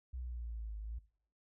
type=linear two-way sweep; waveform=sine; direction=down then up; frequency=63.4 to 51.91 to 59.5 Hz; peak=-40 dBFS; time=0.13-0.99 s; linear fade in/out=10 ms; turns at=0.8 s; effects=noise-tail reverb RT60 0.5 s tail -17 dB re dry